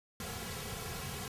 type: noise with comb filter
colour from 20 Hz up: pink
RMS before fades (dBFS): -41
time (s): 0.2-1.28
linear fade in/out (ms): 2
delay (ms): 3.3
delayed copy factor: -1
effects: resampled to 32000 Hz